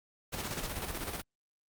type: noise with tremolo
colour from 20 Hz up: pink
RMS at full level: -36 dBFS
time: 0.32-1.22 s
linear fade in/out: 20 ms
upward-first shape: square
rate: 16 Hz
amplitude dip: 45%
effects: Opus 48 kbps